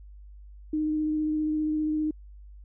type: tone with vibrato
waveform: sine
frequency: 307.4 Hz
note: D#4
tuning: 21 cents flat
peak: -24 dBFS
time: 0.73-2.11 s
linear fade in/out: 5 ms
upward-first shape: sine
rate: 15 Hz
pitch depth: 12 cents each way
effects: added 50 Hz sine -44 dBFS peak until 2.64 s